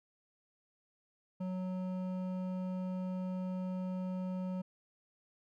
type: tone with hard clipping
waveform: triangle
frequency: 184.7 Hz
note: F#3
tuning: 3 cents flat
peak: -37 dBFS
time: 1.4-4.62 s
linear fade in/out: 10 ms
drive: 14 dB
effects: none